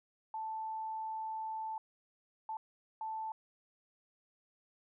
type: tone bursts at uneven times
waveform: sine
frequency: 880 Hz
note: A5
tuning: in tune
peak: -37 dBFS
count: 3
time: 0.34-1.78 / 2.49-2.57 / 3.01-3.32 s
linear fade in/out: 2 ms
effects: none